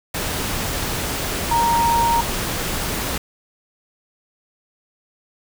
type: tone in noise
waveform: sine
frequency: 932.3 Hz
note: A#5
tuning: in tune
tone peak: -15 dBFS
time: 1.51-2.21 s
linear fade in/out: 5 ms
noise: pink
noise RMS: -24 dBFS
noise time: 0.14-3.18 s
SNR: +6 dB
effects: none